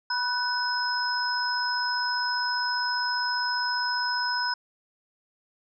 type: tone cluster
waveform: sine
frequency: 980 / 1495 / 5130 Hz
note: B5 / F#6 / E8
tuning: -14 / +17 / -48 cents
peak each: -29 dBFS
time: 0.1-4.54 s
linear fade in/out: 5 ms
effects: none